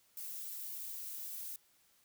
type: noise with flanger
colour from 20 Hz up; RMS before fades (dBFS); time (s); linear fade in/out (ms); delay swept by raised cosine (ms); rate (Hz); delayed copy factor
violet; -44; 0.17-1.56; 2; 1.5 to 4.1; 1.8; -0.5
effects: white hiss -70 dBFS RMS until 2.04 s